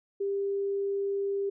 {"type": "tone", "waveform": "sine", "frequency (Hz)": 397.3, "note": "G4", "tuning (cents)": 23, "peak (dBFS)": -27, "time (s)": [0.2, 1.5], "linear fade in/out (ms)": 10, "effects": []}